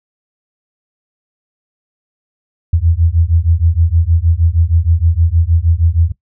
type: beating tone pair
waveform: sine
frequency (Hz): 80.4 / 86.8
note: E2 / F2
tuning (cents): -43 / -10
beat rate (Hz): 6.4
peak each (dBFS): -12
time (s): 2.73-6.12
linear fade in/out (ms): 5
effects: noise-tail reverb RT60 0.1 s tail -19 dB re dry